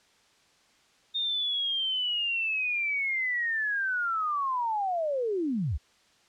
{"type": "linear sweep", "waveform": "sine", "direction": "down", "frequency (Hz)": [3677, 51.8], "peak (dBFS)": -26, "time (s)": [1.14, 5.78], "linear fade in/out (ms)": 20, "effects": ["white hiss -63 dBFS RMS until 6.28 s", "low-pass 6000 Hz 12 dB/octave"]}